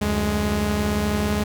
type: tone cluster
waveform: sawtooth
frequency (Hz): 73.3 / 90.9 / 208.5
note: D2 / F#2 / G#3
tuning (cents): -3 / -30 / +7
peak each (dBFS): -22 / -25 / -18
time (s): 0.01-1.44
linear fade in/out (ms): 10
effects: none